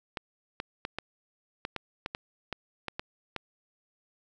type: clicks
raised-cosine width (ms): 0.3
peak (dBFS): -17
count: 12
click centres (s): 0.172 / 0.601 / 0.851 / 0.986 / 1.651 / 1.763 / 2.061 / 2.149 / 2.527 / 2.883 / 2.995 / 3.363
effects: none